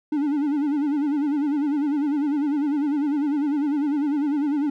triangle tone with vibrato, 290.4 Hz, D4, 19 cents flat, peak -18 dBFS, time 0.12-4.7 s, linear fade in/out 5 ms, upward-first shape sine, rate 10 Hz, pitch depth 98 cents each way, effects none

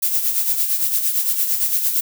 violet noise with tremolo, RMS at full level -17 dBFS, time 0.02-2.01 s, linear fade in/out 10 ms, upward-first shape sine, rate 8.8 Hz, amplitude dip 55%, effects none

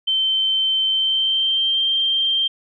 sine tone with pitch glide, 3099 to 3162 Hz, G7 to G7, -21 to +14 cents, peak -16 dBFS, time 0.07-2.48 s, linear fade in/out 10 ms, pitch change +35 cents, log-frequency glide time 0.88-1.84 s, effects none

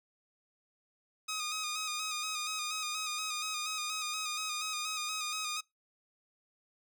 10% pulse tone with vibrato, 1244.5 Hz, D#6, in tune, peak -26 dBFS, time 1.28-5.61 s, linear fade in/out 10 ms, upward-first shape square, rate 4.2 Hz, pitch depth 33 cents each way, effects noise-tail reverb RT60 0.2 s tail -25 dB re dry

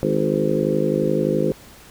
harmonic tone with a mistuned harmonic, 51.6 Hz, G#1, 10 cents flat, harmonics 3 / 4 / 5 / 6 / 7 / 8 / 9 / 10, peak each -25 / -25 / -28 / -25 / -24 / -26 / -29 / -24 dBFS, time 0.03-1.52 s, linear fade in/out 0 ms, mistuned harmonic 8, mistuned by +27 cents, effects pink hiss -45 dBFS RMS until 1.9 s

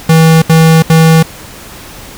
square tone bursts, 161.6 Hz, E3, 34 cents flat, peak -3 dBFS, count 3, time 0.09-1.228 s, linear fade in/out 5 ms, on 330 ms, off 74 ms, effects pink hiss -30 dBFS RMS until 2.17 s

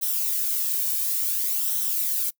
violet noise with flanger, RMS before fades -25 dBFS, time 0.01-2.31 s, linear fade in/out 20 ms, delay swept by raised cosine 0.42 to 1.52 ms, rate 0.57 Hz, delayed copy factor -0.5, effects noise-tail reverb RT60 0.1 s tail -24 dB re dry

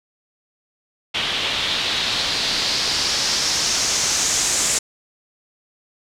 white noise with low-pass filter sweep, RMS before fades -21 dBFS, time 1.14-4.79 s, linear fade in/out 10 ms, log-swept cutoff 3200 to 7400 Hz, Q 2.8, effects none

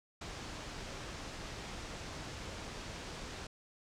pink low-pass noise, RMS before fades -45 dBFS, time 0.21-3.47 s, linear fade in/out 5 ms, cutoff 7100 Hz, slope 24 dB/octave, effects none

